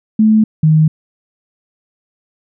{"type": "tone pair in turn", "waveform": "sine", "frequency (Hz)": [217.2, 156.2], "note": ["A3", "D#3"], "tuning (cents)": [-22, 7], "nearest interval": "tritone", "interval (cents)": 571, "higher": "first", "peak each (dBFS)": -6, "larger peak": "neither", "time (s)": [[0.19, 0.44], [0.63, 0.88]], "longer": "neither", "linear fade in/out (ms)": 5, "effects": []}